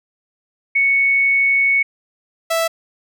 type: tone pair in turn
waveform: sine / sawtooth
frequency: 2217 / 659.1 Hz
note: C#7 / E5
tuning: 0 / 0 cents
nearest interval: octave + major sixth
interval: 2100 cents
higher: first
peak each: -12 dBFS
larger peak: neither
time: 0.75-1.83 / 2.5-2.68 s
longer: first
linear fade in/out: 10 ms
effects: none